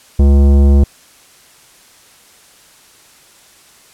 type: tone with tanh clipping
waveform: sine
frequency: 70 Hz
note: C#2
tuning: 18 cents sharp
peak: -7 dBFS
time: 0.19-0.84 s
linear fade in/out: 5 ms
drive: 15 dB
effects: white hiss -45 dBFS RMS until 3.93 s + low-pass 11000 Hz 12 dB/octave